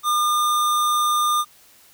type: tone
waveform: square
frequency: 1207 Hz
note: D6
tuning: 47 cents sharp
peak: -18 dBFS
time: 0.03-1.45 s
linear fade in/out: 50 ms
effects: white hiss -52 dBFS RMS until 1.93 s

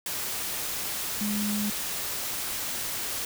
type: tone in noise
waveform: sine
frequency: 207.7 Hz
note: G#3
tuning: in tune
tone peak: -27 dBFS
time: 1.21-1.7 s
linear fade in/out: 2 ms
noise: white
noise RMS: -32 dBFS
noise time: 0.06-3.25 s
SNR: +2 dB
effects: none

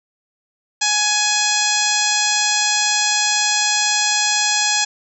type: harmonic tone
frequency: 838 Hz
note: G#5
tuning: 15 cents sharp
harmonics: 1 / 2 / 3 / 4 / 5 / 6 / 7 / 8 / 9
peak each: -24 / -24 / -24 / -24 / -24 / -24 / -24 / -24 / -24 dBFS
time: 0.81-4.85 s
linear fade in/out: 10 ms
effects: none

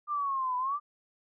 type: exponential two-way sweep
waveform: sine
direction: down then up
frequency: 1205 to 989 to 1205 Hz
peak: -28 dBFS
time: 0.07-0.8 s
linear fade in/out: 50 ms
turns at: 0.57 s
effects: none

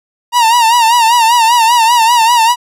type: tone with vibrato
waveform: 45% pulse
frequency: 932.3 Hz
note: A#5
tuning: in tune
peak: -6 dBFS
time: 0.32-2.56 s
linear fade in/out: 50 ms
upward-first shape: sine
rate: 5.1 Hz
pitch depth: 86 cents each way
effects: low-pass 12000 Hz 12 dB/octave

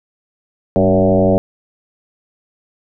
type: tone with frequency modulation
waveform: sine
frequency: 382.9 Hz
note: G4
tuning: 41 cents flat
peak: -9 dBFS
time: 0.76-1.38 s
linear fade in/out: 0 ms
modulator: 92.1 Hz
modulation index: 3.1
effects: none

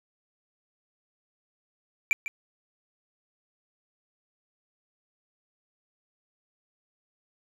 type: tone with echo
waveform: triangle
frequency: 2349 Hz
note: D7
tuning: in tune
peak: -17 dBFS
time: 2.11-2.13 s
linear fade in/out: 0 ms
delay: 150 ms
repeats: 1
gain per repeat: -12 dB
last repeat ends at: 2.28 s
effects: none

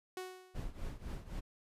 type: tone with exponential decay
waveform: sawtooth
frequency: 370 Hz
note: F#4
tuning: in tune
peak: -35 dBFS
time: 0.17-0.77 s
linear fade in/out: 2 ms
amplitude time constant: 130 ms
type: noise with tremolo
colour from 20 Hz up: brown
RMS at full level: -39 dBFS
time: 0.54-1.41 s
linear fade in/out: 20 ms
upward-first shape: triangle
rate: 3.9 Hz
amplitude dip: 85%
effects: resampled to 32000 Hz

